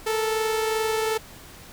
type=tone pair together; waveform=sawtooth; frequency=438.5 / 461.1 Hz; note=A4 / A#4; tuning=-6 / -19 cents; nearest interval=minor second; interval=87 cents; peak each=-19 / -29 dBFS; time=0.06-1.18 s; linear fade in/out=10 ms; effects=pink hiss -45 dBFS RMS until 1.72 s